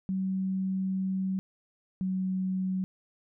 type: tone pair in turn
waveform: sine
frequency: 189.7 / 187.41 Hz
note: F#3 / F#3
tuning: +43 / +22 cents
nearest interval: unison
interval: 21 cents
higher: first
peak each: -27 dBFS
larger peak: neither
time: 0.09-1.39 / 2.01-2.84 s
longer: first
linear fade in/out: 0 ms
effects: none